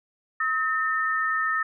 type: tone pair together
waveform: sine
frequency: 1280 / 1808.1 Hz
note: D#6 / A6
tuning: +49 / +47 cents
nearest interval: tritone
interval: 598 cents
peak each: -25 dBFS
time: 0.4-1.63 s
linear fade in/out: 5 ms
effects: none